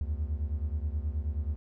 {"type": "beating tone pair", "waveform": "triangle", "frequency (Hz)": [71.7, 81.1], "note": ["D2", "E2"], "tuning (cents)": [-41, -28], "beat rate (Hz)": 9.4, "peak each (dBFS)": [-29, -32], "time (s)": [0.01, 1.56], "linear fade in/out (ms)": 0, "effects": []}